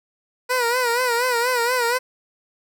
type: tone with vibrato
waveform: 15% pulse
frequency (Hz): 487.1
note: B4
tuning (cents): -24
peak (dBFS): -12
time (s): 0.49-1.99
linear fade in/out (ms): 20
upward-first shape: sine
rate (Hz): 4.2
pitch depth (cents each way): 86
effects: none